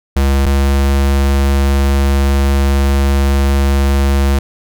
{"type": "tone pair in turn", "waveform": "square", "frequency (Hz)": [68.6, 69.04], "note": ["C#2", "C#2"], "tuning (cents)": [-17, -6], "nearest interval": "unison", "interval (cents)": 11, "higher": "second", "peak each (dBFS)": -10, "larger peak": "neither", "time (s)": [[0.16, 0.46], [0.46, 4.39]], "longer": "second", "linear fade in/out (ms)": 5, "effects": []}